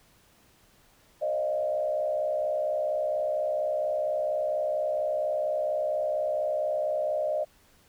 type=tone with frequency modulation; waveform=sine; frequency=610 Hz; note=D#5; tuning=34 cents flat; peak=-25 dBFS; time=1.21-7.45 s; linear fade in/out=20 ms; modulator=64.3 Hz; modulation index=0.89; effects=pink hiss -61 dBFS RMS until 7.88 s